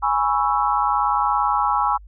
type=chord; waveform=sine; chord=C# minor seventh; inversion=second; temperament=equal; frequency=830.6 / 987.8 / 1108.7 / 1318.5 Hz; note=G#5 / B5 / C#6 / E6; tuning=0 / 0 / 0 / 0 cents; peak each=-21 / -23 / -23 / -23 dBFS; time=0.02-1.98 s; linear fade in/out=20 ms; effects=added 50 Hz sine -40 dBFS peak until 2.07 s